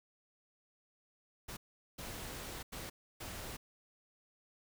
pink noise bursts at uneven times, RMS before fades -45 dBFS, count 4, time 1.48-1.57 / 1.98-2.63 / 2.72-2.9 / 3.2-3.57 s, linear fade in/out 10 ms, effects none

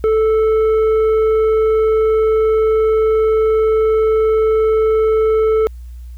sine tone with tanh clipping, 438.6 Hz, A4, 6 cents flat, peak -12 dBFS, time 0.04-5.67 s, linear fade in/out 0 ms, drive 7 dB, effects added 60 Hz sine -29 dBFS peak until 6.17 s + white hiss -57 dBFS RMS until 6.17 s

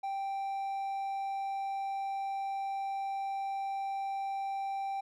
triangle tone, 784 Hz, G5, in tune, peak -31 dBFS, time 0.03-5.01 s, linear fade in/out 10 ms, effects none

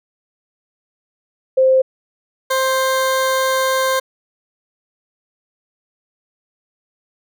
sine / 20% pulse tone pair in turn, 523.3 / 525.3 Hz, C5 / C5, 0 / +7 cents, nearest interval unison, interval 7 cents, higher second, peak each -9 / -10 dBFS, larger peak first, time 1.57-1.82 / 2.5-4 s, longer second, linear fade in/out 10 ms, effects none

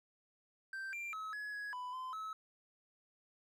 triangle tone with pitch steps, 1565 / 2372 / 1286 / 1688 / 1671 / 996 / 1027 / 1294 Hz, G6 / D7 / E6 / G#6 / G#6 / B5 / C6 / E6, -3 / +17 / -43 / +28 / +10 / +14 / -33 / -32 cents, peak -39 dBFS, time 0.73-2.33 s, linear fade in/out 2 ms, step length 200 ms, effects none

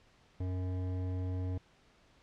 triangle tone with hard clipping, 92 Hz, F#2, 9 cents flat, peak -35 dBFS, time 0.4-1.58 s, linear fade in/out 5 ms, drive 17 dB, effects pink hiss -65 dBFS RMS until 2.22 s + low-pass 5000 Hz 12 dB/octave

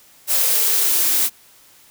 blue noise with high-pass filter sweep, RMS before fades -17 dBFS, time 0.27-1.3 s, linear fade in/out 50 ms, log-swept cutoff 570 to 270 Hz, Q 3.8, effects white hiss -50 dBFS RMS until 1.9 s

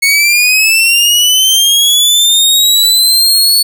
sawtooth linear sweep, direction up, 2200 to 4435 Hz, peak -3 dBFS, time 0.02-3.63 s, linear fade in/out 10 ms, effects none

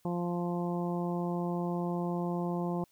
harmonic tone, 174.61 Hz, F3, in tune, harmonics 1 / 2 / 3 / 4 / 5 / 6, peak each -32 / -36 / -41 / -41 / -42 / -45 dBFS, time 0.05-2.84 s, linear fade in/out 2 ms, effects white hiss -69 dBFS RMS until 2.91 s

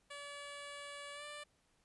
10% pulse tone with pitch glide, 573 to 589.4 Hz, D5 to D5, -43 to +6 cents, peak -38 dBFS, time 0.1-1.44 s, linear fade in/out 10 ms, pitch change +49 cents, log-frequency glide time 1.13-1.24 s, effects pink hiss -75 dBFS RMS until 1.84 s + resampled to 24000 Hz

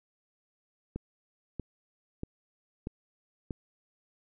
click train, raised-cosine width 3 ms, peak -22 dBFS, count 5, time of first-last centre 0.96-3.508 s, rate 1.57 Hz, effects none

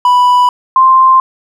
triangle / sine tone pair in turn, 987.8 / 1047.4 Hz, B5 / C6, 0 / +1 cents, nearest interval minor second, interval 101 cents, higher second, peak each -3 dBFS, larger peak neither, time 0.05-0.49 / 0.76-1.2 s, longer neither, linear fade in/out 2 ms, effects none

